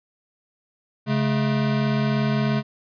square tone pair together, 138 / 214.7 Hz, C#3 / A3, -7 / -42 cents, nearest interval minor sixth, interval 765 cents, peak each -23 dBFS, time 1.06-2.63 s, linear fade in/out 50 ms, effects resampled to 11025 Hz

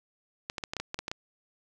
clicks, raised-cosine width 0.2 ms, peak -16 dBFS, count 10, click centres 0.499 / 0.582 / 0.638 / 0.735 / 0.767 / 0.8 / 0.944 / 0.99 / 1.081 / 1.115 s, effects none

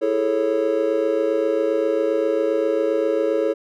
triangle chord, A major seventh, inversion second, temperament just, 330 / 412.5 / 440 / 550 Hz, E4 / G#4 / A4 / C#5, +2 / -12 / 0 / -14 cents, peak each -23 / -24 / -20 / -20 dBFS, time 0.01-3.54 s, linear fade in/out 20 ms, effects none

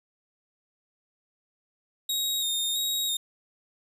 sawtooth tone with vibrato, 3729 Hz, A#7, in tune, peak -23 dBFS, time 2.09-3.17 s, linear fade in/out 5 ms, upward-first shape square, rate 1.5 Hz, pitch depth 28 cents each way, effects none

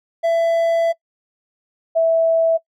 triangle / sine tone pair in turn, 667 / 656.3 Hz, E5 / E5, +20 / -8 cents, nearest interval unison, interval 28 cents, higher first, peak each -12 dBFS, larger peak neither, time 0.23-0.93 / 1.95-2.58 s, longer first, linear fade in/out 20 ms, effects noise-tail reverb RT60 0.1 s tail -23 dB re dry

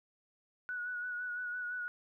sine tone with vibrato, 1468 Hz, F#6, 14 cents flat, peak -36 dBFS, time 0.69-1.88 s, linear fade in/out 0 ms, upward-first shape sine, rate 5.9 Hz, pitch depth 29 cents each way, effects 13-bit

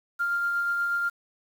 sine tone with tremolo, 1396.9 Hz, F6, in tune, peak -22 dBFS, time 0.19-1.1 s, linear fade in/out 20 ms, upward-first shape sine, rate 8.3 Hz, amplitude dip 25%, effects tanh soft clip ceiling -18 dBFS + 8-bit

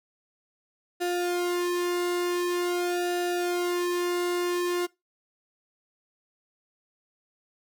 sawtooth tone with flanger, 353.1 Hz, F4, 19 cents sharp, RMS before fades -27 dBFS, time 1-4.87 s, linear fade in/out 20 ms, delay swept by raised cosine 0.9 to 1.6 ms, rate 0.46 Hz, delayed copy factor -1, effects noise-tail reverb RT60 0.2 s tail -21 dB re dry

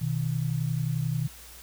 sine tone pair together, 124.7 / 156.03 Hz, B2 / D#3, +17 / +5 cents, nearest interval major third, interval 388 cents, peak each -28 dBFS, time 0.01-1.28 s, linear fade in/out 10 ms, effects added 60 Hz sine -51 dBFS peak until 1.62 s + white hiss -48 dBFS RMS until 1.62 s

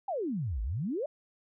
sine exponential two-way sweep, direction down then up, 835 to 50.2 to 630 Hz, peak -30 dBFS, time 0.08-1.06 s, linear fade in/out 5 ms, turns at 0.62 s, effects none

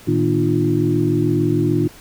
sine tone cluster, 114.1 / 156.6 / 246.8 / 303.9 / 350.6 Hz, A#2 / D#3 / B3 / D#4 / F4, -37 / +11 / -1 / -41 / +7 cents, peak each -21 / -21 / -26 / -19 / -20 dBFS, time 0.07-1.88 s, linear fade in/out 10 ms, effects pink hiss -43 dBFS RMS until 2 s

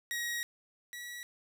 sawtooth tone pair in turn, 1896 / 1933.6 Hz, A#6 / B6, +29 / -37 cents, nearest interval unison, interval 34 cents, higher second, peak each -30 / -38 dBFS, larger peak first, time 0.11-0.43 / 0.93-1.23 s, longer first, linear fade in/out 0 ms, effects none

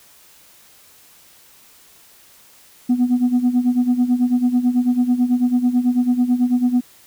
sine tone with tremolo, 246.9 Hz, B3, in tune, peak -9 dBFS, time 2.89-6.81 s, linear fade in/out 10 ms, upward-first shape sine, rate 9.1 Hz, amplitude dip 80%, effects tanh soft clip ceiling -10 dBFS + white hiss -49 dBFS RMS until 7.06 s

